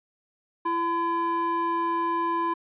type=tone with band-pass filter; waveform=square; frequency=337.7 Hz; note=E4; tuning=42 cents sharp; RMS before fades=-26 dBFS; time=0.65-2.54 s; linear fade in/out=10 ms; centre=860 Hz; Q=4.9; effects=resampled to 8000 Hz